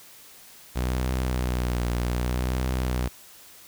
sawtooth tone with vibrato, 61.8 Hz, B1, 2 cents sharp, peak -20 dBFS, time 0.75-3.09 s, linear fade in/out 20 ms, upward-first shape triangle, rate 0.65 Hz, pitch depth 60 cents each way, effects white hiss -49 dBFS RMS until 3.67 s

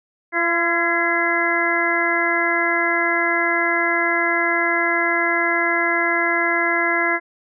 harmonic tone with a mistuned harmonic, 341 Hz, F4, 41 cents flat, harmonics 1 / 2 / 3 / 4 / 5 / 6, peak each -25 / -25 / -26 / -26 / -22 / -21 dBFS, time 0.32-7.2 s, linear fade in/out 50 ms, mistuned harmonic 5, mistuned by -33 cents, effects none

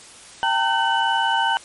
sine tone cluster, 787 / 909 / 1525 / 2976 Hz, G5 / A#5 / G6 / F#7, +7 / -44 / -48 / +9 cents, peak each -24 / -20 / -23 / -25 dBFS, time 0.43-1.57 s, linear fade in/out 0 ms, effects white hiss -43 dBFS RMS until 1.64 s + MP3 48 kbps

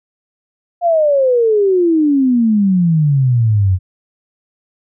sine exponential sweep, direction down, 710 to 89.4 Hz, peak -9 dBFS, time 0.81-3.79 s, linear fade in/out 50 ms, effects none

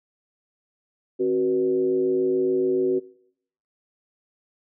sine tone with frequency modulation, 374.8 Hz, F#4, 22 cents sharp, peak -19 dBFS, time 1.19-3 s, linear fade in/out 20 ms, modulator 107 Hz, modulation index 0.68, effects noise-tail reverb RT60 0.7 s tail -22 dB re dry

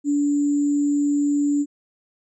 sine tone with sample-and-hold, 288.4 Hz, D4, 31 cents flat, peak -17 dBFS, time 0.04-1.66 s, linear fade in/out 50 ms, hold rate 7350 Hz, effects resampled to 22050 Hz

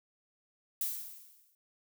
violet noise with exponential decay, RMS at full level -32 dBFS, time 0.81-1.55 s, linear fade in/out 1 ms, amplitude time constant 160 ms, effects none

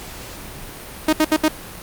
sawtooth tone bursts, 311.1 Hz, D#4, in tune, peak -9 dBFS, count 4, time 1.08-1.483 s, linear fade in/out 5 ms, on 49 ms, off 69 ms, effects pink hiss -35 dBFS RMS until 1.82 s + Opus 48 kbps

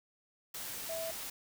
sine tone in noise, 654 Hz, E5, 14 cents flat, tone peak -37 dBFS, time 0.89-1.11 s, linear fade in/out 5 ms, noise white, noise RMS -42 dBFS, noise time 0.54-1.3 s, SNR +2 dB, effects none

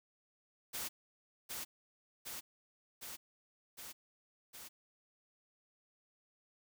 white noise with echo, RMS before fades -41 dBFS, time 0.73-0.89 s, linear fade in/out 20 ms, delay 760 ms, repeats 5, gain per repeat -2 dB, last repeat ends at 4.69 s, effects none

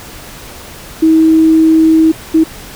sine tone bursts at uneven times, 320.1 Hz, D#4, 49 cents sharp, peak -4 dBFS, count 2, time 1.02-2.12 / 2.34-2.44 s, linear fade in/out 10 ms, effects pink hiss -31 dBFS RMS until 2.75 s

